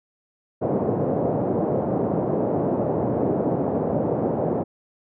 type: band-pass noise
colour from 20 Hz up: white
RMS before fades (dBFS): -23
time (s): 0.61-4.64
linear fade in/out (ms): 20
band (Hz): 110 to 620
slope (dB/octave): 24
effects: none